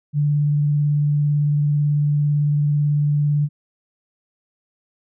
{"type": "tone with vibrato", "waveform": "sine", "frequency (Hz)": 146.83, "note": "D3", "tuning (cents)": 0, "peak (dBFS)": -15, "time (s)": [0.13, 3.49], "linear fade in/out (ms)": 50, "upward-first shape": "sine", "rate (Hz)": 18, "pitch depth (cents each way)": 14, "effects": []}